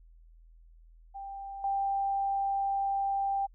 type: tone with level steps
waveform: sine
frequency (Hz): 789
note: G5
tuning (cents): +11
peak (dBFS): -38 / -27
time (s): 1.14-3.47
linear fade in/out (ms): 20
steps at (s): 1.64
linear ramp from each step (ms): 2
effects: added 41 Hz sine -53 dBFS peak until 3.54 s